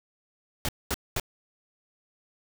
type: noise bursts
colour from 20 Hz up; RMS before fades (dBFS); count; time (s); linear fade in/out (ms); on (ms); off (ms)
pink; -28; 3; 0.65-1.198; 0; 36; 220
effects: none